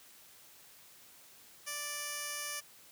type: tone with band-pass filter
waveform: 15% pulse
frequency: 587.3 Hz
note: D5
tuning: in tune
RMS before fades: -40 dBFS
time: 1.66-2.61 s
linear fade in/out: 20 ms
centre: 9300 Hz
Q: 0.57
effects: white hiss -58 dBFS RMS until 2.91 s + high-pass 60 Hz 12 dB/octave